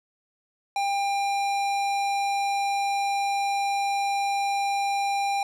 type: tone with hard clipping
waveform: sine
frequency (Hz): 798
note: G5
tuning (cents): +31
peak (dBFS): -25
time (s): 0.76-5.43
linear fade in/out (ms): 2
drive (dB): 16
effects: none